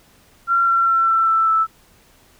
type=tone with pitch steps; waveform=sine; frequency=1371 / 1360 / 1349 / 1338.1 / 1327.4 / 1316.7 Hz; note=F6 / F6 / E6 / E6 / E6 / E6; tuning=-32 / -46 / +40 / +26 / +12 / -2 cents; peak=-13 dBFS; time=0.47-1.67 s; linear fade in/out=50 ms; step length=200 ms; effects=pink hiss -53 dBFS RMS until 2.39 s